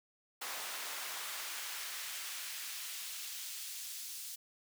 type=noise with high-pass filter sweep; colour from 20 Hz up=pink; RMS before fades=-43 dBFS; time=0.41-4.36 s; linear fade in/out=10 ms; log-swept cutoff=780 to 5200 Hz; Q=0.71; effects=none